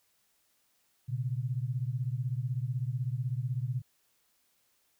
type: beating tone pair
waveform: sine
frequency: 120 / 136 Hz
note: B2 / C#3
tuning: -49 / -33 cents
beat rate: 16 Hz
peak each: -32 / -34 dBFS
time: 1.08-3.82 s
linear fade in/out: 20 ms
effects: white hiss -72 dBFS RMS until 4.99 s